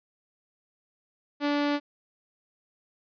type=tone; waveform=sawtooth; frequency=290.1 Hz; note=D4; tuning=21 cents flat; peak=-20 dBFS; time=1.4-1.8 s; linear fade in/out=50 ms; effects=resampled to 11025 Hz